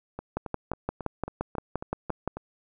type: two click trains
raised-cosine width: 1 ms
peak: -14 / -21 dBFS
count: 12 / 9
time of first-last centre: 0.37-2.276 / 0.19-2.37 s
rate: 5.77 / 3.67 Hz
effects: none